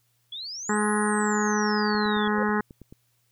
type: exponential two-way sweep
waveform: sine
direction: up then down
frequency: 3322 to 10480 to 3322 Hz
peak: -33 dBFS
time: 0.32-2.28 s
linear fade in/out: 5 ms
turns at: 0.88 s
type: harmonic tone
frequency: 210.3 Hz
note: G#3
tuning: 22 cents sharp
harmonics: 1 / 2 / 4 / 5 / 6 / 7 / 8 / 9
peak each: -25 / -28 / -31 / -32 / -33 / -33 / -34 / -35 dBFS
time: 0.69-2.61 s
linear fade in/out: 5 ms
type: click train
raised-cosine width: 3 ms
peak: -31 dBFS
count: 10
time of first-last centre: 1.95-2.925 s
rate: 9.23 Hz
type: tone with exponential growth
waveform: sine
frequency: 515 Hz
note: C5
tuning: 28 cents flat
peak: -25 dBFS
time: 2.25-2.43 s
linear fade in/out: 1 ms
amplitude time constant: 38 ms
effects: added 119 Hz sine -70 dBFS peak until 3.31 s + white hiss -70 dBFS RMS until 3.31 s